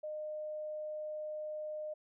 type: tone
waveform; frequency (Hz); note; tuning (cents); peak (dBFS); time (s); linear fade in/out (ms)
sine; 611; D#5; -32; -38; 0.03-1.94; 10
effects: none